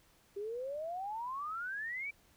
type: exponential sweep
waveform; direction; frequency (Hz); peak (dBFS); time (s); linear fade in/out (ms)
sine; up; 392 to 2349; -37; 0.36-2.11; 10
effects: pink hiss -67 dBFS RMS until 2.36 s